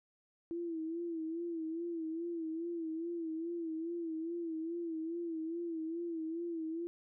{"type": "tone with vibrato", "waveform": "sine", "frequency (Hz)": 330.9, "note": "E4", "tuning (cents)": 7, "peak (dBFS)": -36, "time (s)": [0.51, 6.87], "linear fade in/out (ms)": 0, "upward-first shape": "sine", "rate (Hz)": 2.4, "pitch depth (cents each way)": 71, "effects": []}